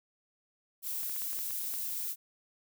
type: noise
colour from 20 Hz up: violet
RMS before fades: -36 dBFS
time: 0.82-2.16 s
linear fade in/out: 50 ms
type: clicks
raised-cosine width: 0.3 ms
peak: -32 dBFS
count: 8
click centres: 1.033 / 1.095 / 1.162 / 1.219 / 1.33 / 1.39 / 1.507 / 1.738 s
effects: none